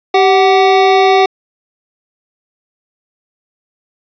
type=tone pair together; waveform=square; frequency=388.8 / 749 Hz; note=G4 / F#5; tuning=-14 / +21 cents; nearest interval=major seventh; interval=1135 cents; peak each=-10 dBFS; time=0.14-1.26 s; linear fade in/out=5 ms; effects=resampled to 11025 Hz + 7-bit